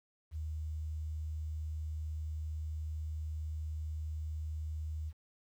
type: tone with quantisation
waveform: sine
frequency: 77.78 Hz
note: D#2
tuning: in tune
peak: -36 dBFS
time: 0.31-5.13 s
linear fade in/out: 50 ms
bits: 11
effects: none